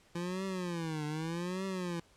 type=tone with vibrato; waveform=25% pulse; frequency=170 Hz; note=F3; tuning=46 cents flat; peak=-31 dBFS; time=0.15-2 s; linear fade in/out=5 ms; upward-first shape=triangle; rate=0.83 Hz; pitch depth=230 cents each way; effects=pink hiss -64 dBFS RMS until 2.16 s + low-pass 9000 Hz 12 dB/octave